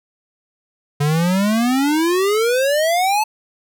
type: exponential sweep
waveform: square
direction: up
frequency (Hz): 142.2 to 880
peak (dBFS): -15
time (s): 1-3.24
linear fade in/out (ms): 10
effects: none